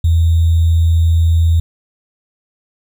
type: tone with sample-and-hold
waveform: sine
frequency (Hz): 82.8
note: E2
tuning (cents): +8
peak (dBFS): -8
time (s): 0.04-1.6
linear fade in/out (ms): 5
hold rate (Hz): 3675
effects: none